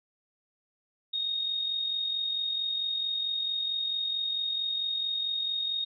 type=tone with amplitude modulation; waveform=sine; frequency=3721 Hz; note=A#7; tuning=4 cents flat; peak=-26 dBFS; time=1.13-5.85 s; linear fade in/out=10 ms; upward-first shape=sine; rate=44.5 Hz; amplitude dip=45%; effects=none